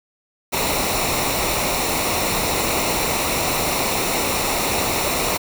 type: noise with comb filter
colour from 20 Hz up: pink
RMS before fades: -21 dBFS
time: 0.52-5.38 s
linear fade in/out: 20 ms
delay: 0.62 ms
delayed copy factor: -0.6
effects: none